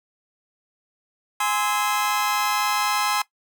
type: chord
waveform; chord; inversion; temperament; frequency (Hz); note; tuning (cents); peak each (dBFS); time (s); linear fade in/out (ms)
sawtooth; Ab augmented; none; just; 830.6 / 1038.3 / 1297.8; Ab5 / C6 / E6; 0 / -14 / -27; -21 / -21 / -23; 1.4-3.22; 5
effects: noise-tail reverb RT60 0.1 s tail -18 dB re dry

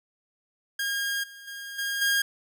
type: tone with level steps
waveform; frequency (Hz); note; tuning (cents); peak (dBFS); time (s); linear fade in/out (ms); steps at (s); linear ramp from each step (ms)
sawtooth; 1622; G#6; -41; -23 / -40 / -33 / -24 / -18; 0.79-2.22; 5; 1.23 / 1.47 / 1.78 / 2.01; 10
effects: none

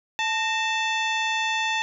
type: harmonic tone with a mistuned harmonic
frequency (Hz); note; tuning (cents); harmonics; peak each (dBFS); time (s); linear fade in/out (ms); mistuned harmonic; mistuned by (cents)
880; A5; 0; 1 / 2 / 3 / 4 / 5 / 6 / 7 / 8; -27 / -28 / -28 / -30 / -42 / -45 / -40 / -46; 0.19-1.82; 0; 2; +76
effects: none

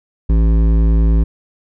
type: tone with hard clipping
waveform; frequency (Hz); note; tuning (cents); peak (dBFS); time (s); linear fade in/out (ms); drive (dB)
triangle; 55; A1; 0; -11; 0.29-1.24; 10; 16
effects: none

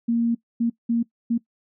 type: tone bursts at uneven times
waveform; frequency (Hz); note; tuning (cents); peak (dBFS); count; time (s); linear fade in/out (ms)
sine; 233.1; A#3; 0; -18; 4; 0.08-0.35 / 0.6-0.7 / 0.89-1.03 / 1.3-1.38; 10
effects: noise-tail reverb RT60 0.1 s tail -20 dB re dry

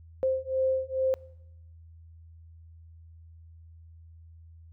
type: beating tone pair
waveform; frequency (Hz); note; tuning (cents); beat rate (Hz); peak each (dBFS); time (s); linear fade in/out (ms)
sine; 523.3 / 525.6; C5 / C5; 0 / +8; 2.3; -28; 0.23-1.14; 0
effects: noise-tail reverb RT60 0.9 s tail -24 dB re dry + added 82 Hz sine -48 dBFS peak until 4.72 s

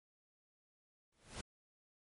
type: noise with exponential growth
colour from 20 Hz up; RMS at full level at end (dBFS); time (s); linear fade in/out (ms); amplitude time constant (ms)
pink; -42; 1.12-1.41; 5; 62
effects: MP3 48 kbps

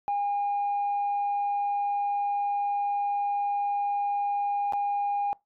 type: tone with dropouts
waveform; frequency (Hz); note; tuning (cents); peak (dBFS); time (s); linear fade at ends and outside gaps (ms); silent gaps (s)
sine; 812; G#5; -39; -23; 0.08-5.33; 0; 4.724-4.734
effects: noise-tail reverb RT60 0.2 s tail -24 dB re dry + tanh soft clip ceiling -22 dBFS

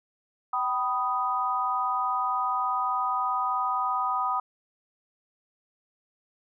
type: chord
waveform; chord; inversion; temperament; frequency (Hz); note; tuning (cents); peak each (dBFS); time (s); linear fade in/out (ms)
sine; G augmented; none; equal with one note detuned; 767.4 / 987.8 / 1244.5; G5 / B5 / D#6; -37 / 0 / 0; -31 / -29 / -27; 0.53-4.4; 5
effects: none

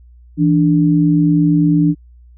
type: tone pair together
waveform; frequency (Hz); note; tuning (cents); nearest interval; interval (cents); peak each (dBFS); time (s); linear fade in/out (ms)
sine; 164.96 / 293.7; E3 / D4; +2 / 0; minor seventh; 998; -12; 0.37-1.95; 50
effects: added 60 Hz sine -40 dBFS peak until 2.37 s

